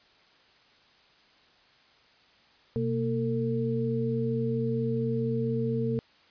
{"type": "tone cluster", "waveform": "sine", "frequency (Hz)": [126.6, 231, 452.1], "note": ["B2", "A#3", "A4"], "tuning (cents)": [43, -16, 47], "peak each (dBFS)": -30, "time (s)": [2.76, 5.99], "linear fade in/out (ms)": 0, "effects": ["white hiss -60 dBFS RMS until 6.3 s", "resampled to 11025 Hz"]}